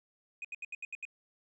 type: tone bursts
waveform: sine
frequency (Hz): 2489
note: D#7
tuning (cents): 0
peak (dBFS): -35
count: 7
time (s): 0.42-1.052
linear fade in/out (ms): 2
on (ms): 26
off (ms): 75
effects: tanh soft clip ceiling -36 dBFS